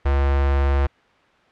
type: tone with notch filter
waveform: square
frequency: 69.3 Hz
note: C#2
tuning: in tune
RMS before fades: -18 dBFS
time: 0.05-0.87 s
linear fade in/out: 10 ms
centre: 180 Hz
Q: 0.64
effects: white hiss -55 dBFS RMS until 1.51 s + low-pass 2000 Hz 12 dB/octave